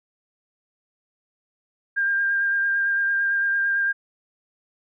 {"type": "tone with vibrato", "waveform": "sine", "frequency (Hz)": 1600, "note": "G6", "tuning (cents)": 35, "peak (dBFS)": -19, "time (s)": [1.96, 3.93], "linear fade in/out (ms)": 20, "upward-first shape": "sine", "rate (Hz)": 8.9, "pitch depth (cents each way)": 16, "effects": []}